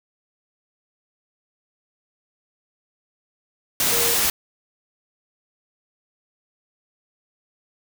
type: tone in noise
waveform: sine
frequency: 470.3 Hz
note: A#4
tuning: 15 cents sharp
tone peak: -27 dBFS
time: 3.92-4.14 s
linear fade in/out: 2 ms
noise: white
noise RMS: -20 dBFS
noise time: 3.8-4.3 s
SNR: -10 dB
effects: none